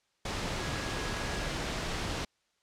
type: tone in noise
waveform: sine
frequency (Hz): 1661.2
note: G#6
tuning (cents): 0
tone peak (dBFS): -44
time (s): 0.59-1.48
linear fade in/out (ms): 5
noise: pink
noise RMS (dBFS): -34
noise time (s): 0.25-2.25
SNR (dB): -13
effects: white hiss -74 dBFS RMS until 2.62 s + low-pass 6000 Hz 12 dB/octave